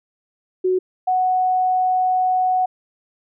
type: tone pair in turn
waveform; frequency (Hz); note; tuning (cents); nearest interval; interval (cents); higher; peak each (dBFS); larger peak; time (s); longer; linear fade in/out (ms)
sine; 370 / 740; F#4 / F#5; 0 / 0; octave; 1200; second; -15; neither; 0.64-0.79 / 1.07-2.66; second; 10
effects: none